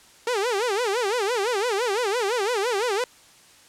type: tone with vibrato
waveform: sawtooth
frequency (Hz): 441.4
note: A4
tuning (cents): +5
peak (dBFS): -18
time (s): 0.27-3.04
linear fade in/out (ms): 2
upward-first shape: sine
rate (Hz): 5.9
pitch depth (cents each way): 230
effects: white hiss -52 dBFS RMS until 3.68 s + low-pass 9000 Hz 12 dB/octave